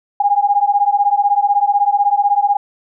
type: beating tone pair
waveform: sine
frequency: 806 / 822 Hz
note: G5 / G#5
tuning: +48 / -18 cents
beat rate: 16 Hz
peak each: -14 dBFS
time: 0.2-2.57 s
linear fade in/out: 5 ms
effects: none